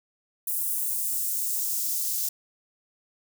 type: noise with high-pass filter sweep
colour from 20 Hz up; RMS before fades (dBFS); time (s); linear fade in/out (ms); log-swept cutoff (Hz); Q
blue; -28; 0.47-2.29; 5; 10000 to 5400; 1.2
effects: none